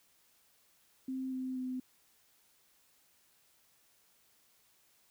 sine tone with pitch steps, 261.6 / 258.6 / 255.6 Hz, C4 / C4 / C4, 0 / -20 / -40 cents, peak -35 dBFS, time 1.08-1.8 s, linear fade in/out 5 ms, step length 240 ms, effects white hiss -69 dBFS RMS until 5.1 s

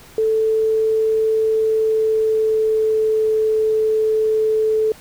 sine tone with pitch glide, 440 to 436 Hz, A4 to A4, 0 to -16 cents, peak -14 dBFS, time 0.18-4.92 s, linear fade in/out 2 ms, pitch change -16 cents, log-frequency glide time 1.58-3.28 s, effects pink hiss -44 dBFS RMS until 5 s

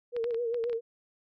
sine tone with vibrato, 469.4 Hz, A#4, 12 cents sharp, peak -28 dBFS, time 0.12-0.81 s, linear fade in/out 50 ms, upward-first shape sine, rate 7.5 Hz, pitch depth 64 cents each way
clicks, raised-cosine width 0.3 ms, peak -27 / -24 / -34 / -30 / -30 / -27 / -31 / -31 dBFS, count 8, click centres 0.165 / 0.242 / 0.308 / 0.345 / 0.544 / 0.64 / 0.697 / 0.73 s
effects none

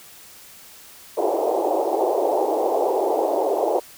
pink band-pass noise, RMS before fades -21 dBFS, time 1.17-3.8 s, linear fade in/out 10 ms, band 350 to 860 Hz, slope 48 dB/octave, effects white hiss -45 dBFS RMS until 3.97 s

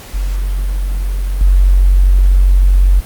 sine tone with level steps, 46.25 Hz, F#1, in tune, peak -13 / -5 dBFS, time 0.13-3.01 s, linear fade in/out 20 ms, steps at 1.41 s, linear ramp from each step 2 ms, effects pink hiss -34 dBFS RMS until 3.05 s + Opus 48 kbps

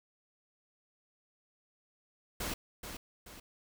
pink noise with echo, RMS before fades -37 dBFS, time 2.4-2.54 s, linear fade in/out 5 ms, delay 430 ms, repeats 2, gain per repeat -7 dB, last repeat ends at 3.4 s, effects none

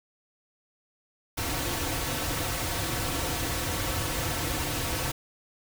pink noise with comb filter, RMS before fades -30 dBFS, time 1.37-5.12 s, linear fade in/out 10 ms, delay 4.9 ms, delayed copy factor -0.7, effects none

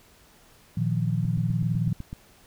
sine chord, Bb suspended fourth, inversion none, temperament equal, 116.54 / 155.56 / 174.61 Hz, Bb2 / Eb3 / F3, 0 / 0 / 0 cents, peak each -26 / -27 / -28 dBFS, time 0.77-1.93 s, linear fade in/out 5 ms
click train, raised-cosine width 5 ms, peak -22 dBFS, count 8, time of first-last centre 1.25-2.129 s, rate 7.96 Hz
effects pink hiss -56 dBFS RMS until 2.46 s

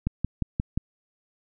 click train, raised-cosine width 5 ms, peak -12 dBFS, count 5, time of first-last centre 0.07-0.775 s, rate 5.67 Hz, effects none

